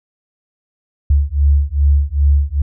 sine beating tone pair, 70.2 / 72.7 Hz, C#2 / D2, +22 / -17 cents, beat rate 2.5 Hz, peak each -13 dBFS, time 1.1-2.62 s, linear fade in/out 5 ms, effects none

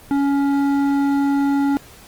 sine tone with hard clipping, 280 Hz, C#4, 18 cents sharp, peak -17 dBFS, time 0.11-1.77 s, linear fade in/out 0 ms, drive 10 dB, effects pink hiss -44 dBFS RMS until 2.07 s + Opus 24 kbps

